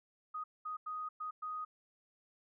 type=tone bursts at uneven times; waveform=sine; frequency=1247 Hz; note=D#6; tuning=3 cents sharp; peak=-38 dBFS; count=5; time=0.34-0.44 / 0.65-0.77 / 0.86-1.09 / 1.2-1.31 / 1.42-1.65 s; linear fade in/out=10 ms; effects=none